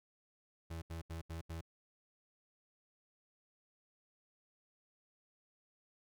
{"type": "tone bursts", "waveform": "35% pulse", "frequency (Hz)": 82.4, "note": "E2", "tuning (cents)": 0, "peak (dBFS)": -40, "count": 5, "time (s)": [0.7, 1.612], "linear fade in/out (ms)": 10, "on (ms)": 120, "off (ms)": 78, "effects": []}